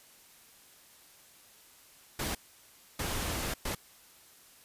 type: noise bursts at uneven times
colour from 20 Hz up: pink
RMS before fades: -34 dBFS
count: 3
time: 2.19-2.35 / 2.99-3.54 / 3.65-3.75 s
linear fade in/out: 5 ms
effects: white hiss -58 dBFS RMS until 4.64 s + resampled to 32000 Hz